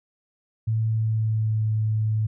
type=tone with pitch glide; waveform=sine; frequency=111.1 to 108.75 Hz; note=A2 to A2; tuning=+17 to -20 cents; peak=-20 dBFS; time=0.67-2.27 s; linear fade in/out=10 ms; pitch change=-37 cents; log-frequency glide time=0.87-1.68 s; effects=none